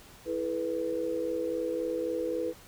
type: chord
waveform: sine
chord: E suspended fourth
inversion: none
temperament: equal with one note detuned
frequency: 329.6 / 430.2 / 493.9 Hz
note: E4 / A4 / B4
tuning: 0 / -39 / 0 cents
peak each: -34 / -36 / -31 dBFS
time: 0.25-2.54 s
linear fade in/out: 50 ms
effects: pink hiss -53 dBFS RMS until 2.67 s